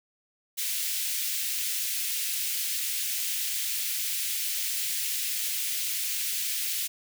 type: high-pass noise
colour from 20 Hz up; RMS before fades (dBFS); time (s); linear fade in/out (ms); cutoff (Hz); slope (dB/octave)
white; -30; 0.57-6.88; 20; 2100; 24
effects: none